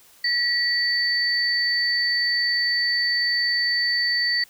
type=tone pair together; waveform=sine; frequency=1932 / 4541 Hz; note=B6 / C#8; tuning=-39 / +41 cents; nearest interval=octave + minor third; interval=1480 cents; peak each=-22 / -22 dBFS; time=0.24-4.44 s; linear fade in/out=5 ms; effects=white hiss -53 dBFS RMS until 4.49 s